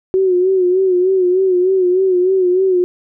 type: tone with vibrato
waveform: sine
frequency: 370 Hz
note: F#4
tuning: in tune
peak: -10 dBFS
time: 0.14-2.84 s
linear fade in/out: 0 ms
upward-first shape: sine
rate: 3.3 Hz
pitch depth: 64 cents each way
effects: none